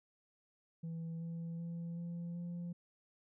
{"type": "tone with pitch steps", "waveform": "sine", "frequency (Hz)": [164.81, 166.92, 169.05, 171.21, 173.4], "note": ["E3", "E3", "E3", "F3", "F3"], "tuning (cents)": [0, 22, 44, -34, -12], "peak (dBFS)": -37, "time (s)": [0.83, 2.73], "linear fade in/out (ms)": 10, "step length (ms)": 380, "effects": ["tanh soft clip ceiling -39 dBFS"]}